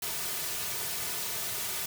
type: noise with comb filter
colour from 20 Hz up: white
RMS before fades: -34 dBFS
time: 0.02-1.86 s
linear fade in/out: 5 ms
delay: 3.7 ms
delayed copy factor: -0.7
effects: none